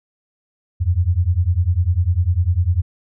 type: beating tone pair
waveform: sine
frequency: 83.2 / 93.2 Hz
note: E2 / F#2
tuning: +17 / +13 cents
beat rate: 10 Hz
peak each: -17 dBFS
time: 0.8-2.82 s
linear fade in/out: 20 ms
effects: none